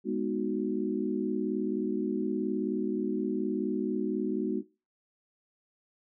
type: chord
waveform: sine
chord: G# minor seventh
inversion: none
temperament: equal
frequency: 207.7 / 246.9 / 311.1 / 370 Hz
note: G#3 / B3 / D#4 / F#4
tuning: 0 / 0 / 0 / 0 cents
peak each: -33 / -34 / -34 / -32 dBFS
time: 0.04-4.63 s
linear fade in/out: 50 ms
effects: noise-tail reverb RT60 0.3 s tail -19 dB re dry

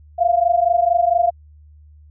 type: tone pair together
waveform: sine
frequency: 680.6 / 705 Hz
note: F5 / F5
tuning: -45 / +16 cents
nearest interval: minor second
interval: 61 cents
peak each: -16 dBFS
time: 0.18-1.31 s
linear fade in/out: 20 ms
effects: added 75 Hz sine -43 dBFS peak until 2.1 s

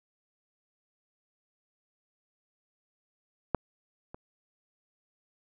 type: clicks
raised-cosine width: 1 ms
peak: -11 / -28 dBFS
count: 2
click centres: 3.547 / 4.145 s
effects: none

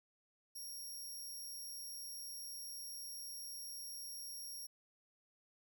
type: tone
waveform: 15% pulse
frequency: 5588 Hz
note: F8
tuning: in tune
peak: -40 dBFS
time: 0.55-4.67 s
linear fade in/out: 10 ms
effects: none

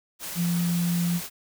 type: tone in noise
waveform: sine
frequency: 172.9 Hz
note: F3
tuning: 17 cents flat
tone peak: -22 dBFS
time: 0.35-1.21 s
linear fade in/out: 50 ms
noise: white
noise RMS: -35 dBFS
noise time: 0.19-1.3 s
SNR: +10 dB
effects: none

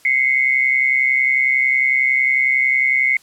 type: tone pair together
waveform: sine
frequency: 2061 / 2192 Hz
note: C7 / C#7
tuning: -27 / -20 cents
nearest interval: minor second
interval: 107 cents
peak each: -16 dBFS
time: 0.05-3.17 s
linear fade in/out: 2 ms
effects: white hiss -51 dBFS RMS until 3.22 s + low-pass 12000 Hz 12 dB/octave

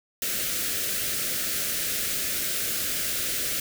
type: band-stop noise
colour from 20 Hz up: white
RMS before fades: -28 dBFS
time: 0.22-3.6 s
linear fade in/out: 2 ms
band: 650 to 1300 Hz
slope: 48 dB/octave
effects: none

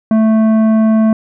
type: tone with tanh clipping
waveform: sine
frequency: 220 Hz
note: A3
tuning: in tune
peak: -9 dBFS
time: 0.11-1.13 s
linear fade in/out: 2 ms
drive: 11 dB
effects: none

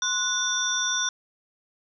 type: tone cluster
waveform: sine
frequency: 1045 / 1474 / 3548 / 5690 / 5890 Hz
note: C6 / F#6 / A7 / F8 / F#8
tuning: -2 / -7 / +14 / +31 / -9 cents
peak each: -34 / -29 / -28 / -28 / -32 dBFS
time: 0.02-1.09 s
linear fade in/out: 2 ms
effects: none

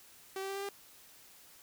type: tone with pitch steps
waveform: sawtooth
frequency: 384.5 / 388.3 / 392.1 / 396 / 399.9 Hz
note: G4 / G4 / G4 / G4 / G4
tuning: -33 / -16 / 0 / +18 / +35 cents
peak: -33 dBFS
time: 0.36-0.69 s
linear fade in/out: 2 ms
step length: 66 ms
effects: white hiss -58 dBFS RMS until 1.62 s

